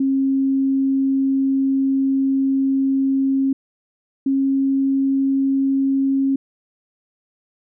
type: tone pair in turn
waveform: sine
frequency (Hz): 270 / 271.2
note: C#4 / C#4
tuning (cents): -45 / -38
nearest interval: unison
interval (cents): 7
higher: second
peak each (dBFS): -15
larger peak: neither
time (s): 0-3.53 / 4.26-6.36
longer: first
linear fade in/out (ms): 5
effects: none